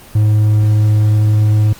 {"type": "tone", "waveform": "triangle", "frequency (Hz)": 106.5, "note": "G#2", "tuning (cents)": 44, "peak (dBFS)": -6, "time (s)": [0.15, 1.73], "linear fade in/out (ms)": 5, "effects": ["pink hiss -38 dBFS RMS until 1.79 s", "Opus 24 kbps"]}